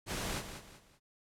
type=noise with echo; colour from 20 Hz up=pink; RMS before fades=-37 dBFS; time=0.06-0.43 s; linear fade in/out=50 ms; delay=190 ms; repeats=3; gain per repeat=-9 dB; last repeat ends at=1 s; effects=low-pass 11000 Hz 12 dB/octave